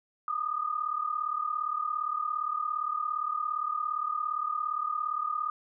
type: tone pair together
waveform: sine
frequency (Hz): 1204 / 1241.4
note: D6 / D#6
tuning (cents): +43 / -4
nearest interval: minor second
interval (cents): 53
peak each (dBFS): -32 / -31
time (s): 0.28-5.5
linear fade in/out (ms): 2
effects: none